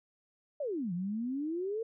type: exponential two-way sweep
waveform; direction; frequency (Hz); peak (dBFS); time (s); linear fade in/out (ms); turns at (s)
sine; down then up; 622.3 to 169.1 to 464.1; -32; 0.6-1.83; 5; 0.93
effects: none